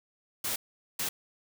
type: noise bursts at uneven times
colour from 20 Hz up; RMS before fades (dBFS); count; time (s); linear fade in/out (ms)
white; -32; 2; 0.44-0.56 / 0.99-1.09; 5
effects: none